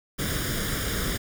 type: noise with comb filter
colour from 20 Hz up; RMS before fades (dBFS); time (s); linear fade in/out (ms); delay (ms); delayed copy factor
pink; -28; 0.18-1.18; 20; 0.58; +0.7
effects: none